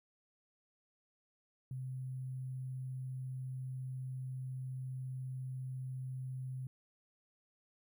sine tone with sample-and-hold, 129.6 Hz, C3, 16 cents flat, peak -39 dBFS, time 1.71-6.67 s, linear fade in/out 2 ms, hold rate 11025 Hz, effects none

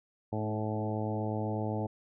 harmonic tone with a mistuned harmonic, 107.9 Hz, A2, 33 cents flat, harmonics 1 / 2 / 3 / 4 / 5 / 6 / 7 / 8, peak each -34 / -37 / -39 / -40 / -41 / -42 / -42 / -43 dBFS, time 0.32-1.87 s, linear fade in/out 10 ms, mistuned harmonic 3, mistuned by -16 cents, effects none

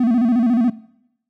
triangle tone with vibrato, 237.3 Hz, A#3, 31 cents sharp, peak -11 dBFS, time 0-0.7 s, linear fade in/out 5 ms, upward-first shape square, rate 14 Hz, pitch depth 97 cents each way, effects noise-tail reverb RT60 0.8 s tail -19 dB re dry

